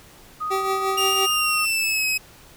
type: tone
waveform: sine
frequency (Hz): 1244.5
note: D#6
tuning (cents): 0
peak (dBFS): -24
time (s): 0.4-1.66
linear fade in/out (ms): 20
type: tone with tremolo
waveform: 25% pulse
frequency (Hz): 385.6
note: G4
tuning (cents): -28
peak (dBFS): -17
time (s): 0.5-1.27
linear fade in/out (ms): 20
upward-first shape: triangle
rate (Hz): 5.8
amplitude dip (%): 60
type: tone with pitch glide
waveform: sawtooth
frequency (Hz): 2811 to 2548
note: F7 to D#7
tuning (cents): +11 to +41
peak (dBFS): -17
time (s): 0.97-2.18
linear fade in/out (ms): 10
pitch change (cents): -170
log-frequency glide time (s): 1.31-2.06
effects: pink hiss -48 dBFS RMS until 2.56 s